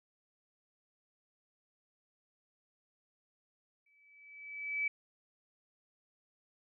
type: tone with exponential growth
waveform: sine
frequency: 2299 Hz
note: D7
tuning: 37 cents flat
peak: -29 dBFS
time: 3.86-4.88 s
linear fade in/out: 5 ms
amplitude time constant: 220 ms
effects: none